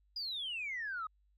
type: exponential sweep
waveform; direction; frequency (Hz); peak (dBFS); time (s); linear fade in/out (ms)
sine; down; 4978 to 1235; -36; 0.16-1.07; 5
effects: tanh soft clip ceiling -32 dBFS + added 50 Hz sine -68 dBFS peak until 1.37 s